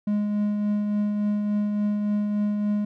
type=tone with tremolo; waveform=triangle; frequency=207.7 Hz; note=G#3; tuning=in tune; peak=-18 dBFS; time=0.07-2.85 s; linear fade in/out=5 ms; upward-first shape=triangle; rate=3.5 Hz; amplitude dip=35%; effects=none